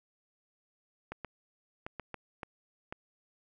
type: clicks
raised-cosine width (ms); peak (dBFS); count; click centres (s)
0.5; -24; 7; 1.12 / 1.247 / 1.865 / 1.997 / 2.143 / 2.432 / 2.925
effects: none